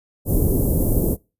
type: band-stop noise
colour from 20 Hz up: pink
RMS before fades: -18 dBFS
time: 0.25-1.17 s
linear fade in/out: 50 ms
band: 480 to 13000 Hz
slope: 24 dB/octave
effects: noise-tail reverb RT60 0.3 s tail -25 dB re dry + resampled to 32000 Hz